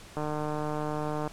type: click train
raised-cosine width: 1 ms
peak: -19 dBFS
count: 168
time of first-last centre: 0.17-1.276 s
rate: 151 Hz
effects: pink hiss -49 dBFS RMS until 1.32 s + low-pass 10000 Hz 12 dB/octave